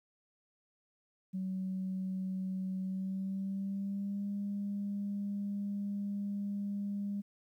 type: tone with pitch glide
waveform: sine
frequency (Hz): 188.2 to 201.7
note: F#3 to G3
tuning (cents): +30 to +50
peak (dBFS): -33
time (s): 1.33-7.22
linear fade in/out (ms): 20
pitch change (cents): +120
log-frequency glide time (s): 2.82-4.28
effects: tanh soft clip ceiling -29 dBFS + 12-bit